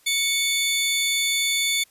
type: tone pair together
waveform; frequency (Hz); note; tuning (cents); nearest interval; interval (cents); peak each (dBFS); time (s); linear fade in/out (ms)
sawtooth; 2217 / 3516; C#7 / A7; 0 / -2; minor sixth; 798; -20; 0.06-1.84; 10
effects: white hiss -58 dBFS RMS until 1.9 s + resampled to 32000 Hz

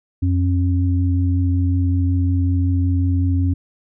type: tone pair together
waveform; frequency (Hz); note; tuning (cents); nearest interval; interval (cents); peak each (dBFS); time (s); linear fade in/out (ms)
sine; 88.7 / 271.5; F2 / C#4; +27 / -36; octave + perfect fifth; 1937; -15 / -22; 0.22-3.54; 10
effects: none

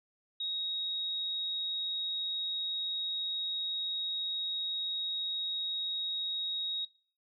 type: tone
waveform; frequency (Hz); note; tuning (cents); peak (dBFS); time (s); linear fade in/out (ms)
sine; 3777; A#7; +22; -33; 0.4-6.85; 5
effects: noise-tail reverb RT60 0.4 s tail -18 dB re dry

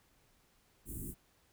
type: band-stop noise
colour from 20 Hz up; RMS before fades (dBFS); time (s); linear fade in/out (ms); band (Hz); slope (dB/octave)
pink; -43; 0.85-1.15; 50; 360 to 8100; 48
effects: pink hiss -70 dBFS RMS until 1.52 s

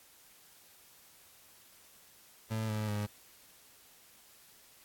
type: tone with pitch steps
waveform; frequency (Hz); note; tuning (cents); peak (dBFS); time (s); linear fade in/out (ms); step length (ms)
30% pulse; 110.5 / 107.4 / 104.2; A2 / A2 / G#2; +8 / -41 / +6; -30; 2.5-3.07; 20; 190
effects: white hiss -60 dBFS RMS until 4.84 s + AAC 64 kbps

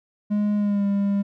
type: tone with pitch glide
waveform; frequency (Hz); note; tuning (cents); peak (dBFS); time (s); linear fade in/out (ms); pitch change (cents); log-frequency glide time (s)
triangle; 207.7 to 200.2; G#3 to G3; 0 to +37; -17; 0.3-1.23; 20; -63; 0.56-0.85
effects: none

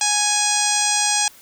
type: harmonic tone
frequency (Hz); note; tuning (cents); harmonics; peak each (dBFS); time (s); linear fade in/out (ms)
830.6; G#5; 0; 1 / 2 / 3 / 4 / 5 / 6 / 7 / 8 / 9 / 10; -24 / -29 / -27 / -27 / -29 / -26 / -24 / -25 / -28 / -24; 0.01-1.28; 2
effects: white hiss -47 dBFS RMS until 1.41 s

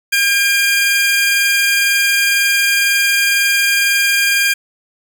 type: tone pair together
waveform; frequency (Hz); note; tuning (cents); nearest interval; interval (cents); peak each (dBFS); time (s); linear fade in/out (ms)
sawtooth; 1610 / 2404; G6 / D7; +46 / +40; perfect fifth; 694; -11; 0.12-4.54; 10
effects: none

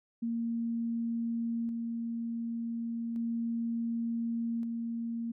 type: tone with tremolo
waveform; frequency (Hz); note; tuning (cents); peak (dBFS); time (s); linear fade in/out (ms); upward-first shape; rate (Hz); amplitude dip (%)
sine; 231.6; A#3; -11; -30; 0.22-5.32; 10; square; 0.34; 25
effects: none

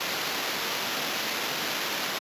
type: noise with sample-and-hold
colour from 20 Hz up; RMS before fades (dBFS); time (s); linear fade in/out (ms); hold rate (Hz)
white; -30; 0-2.19; 10; 8820
effects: high-pass 200 Hz 12 dB/octave + resampled to 32000 Hz

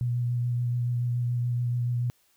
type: tone with vibrato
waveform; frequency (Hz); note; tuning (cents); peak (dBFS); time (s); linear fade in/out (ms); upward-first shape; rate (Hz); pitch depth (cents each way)
sine; 121.4; B2; -29; -24; 0.01-2.1; 0; sine; 7; 16
effects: white hiss -66 dBFS RMS until 2.36 s

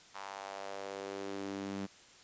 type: tone with high-pass filter sweep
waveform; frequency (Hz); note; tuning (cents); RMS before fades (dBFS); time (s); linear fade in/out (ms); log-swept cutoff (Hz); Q
sawtooth; 98.4; G2; +7; -42; 0.14-1.87; 20; 970 to 210; 2.4
effects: white hiss -58 dBFS RMS until 2.23 s + resampled to 16000 Hz

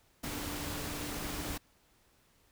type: tone in noise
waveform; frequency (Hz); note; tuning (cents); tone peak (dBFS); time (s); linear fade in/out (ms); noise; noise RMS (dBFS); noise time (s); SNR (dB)
sine; 293.7; D4; 0; -44; 0.23-1.58; 10; pink; -39; 0.23-1.58; -8
effects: pink hiss -68 dBFS RMS until 2.51 s

